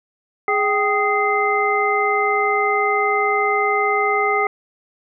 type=harmonic tone with a mistuned harmonic; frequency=415.3 Hz; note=G#4; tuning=in tune; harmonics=1 / 2 / 3 / 5; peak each=-21 / -21 / -21 / -21 dBFS; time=0.48-4.47 s; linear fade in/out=2 ms; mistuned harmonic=2; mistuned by=-110 cents; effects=none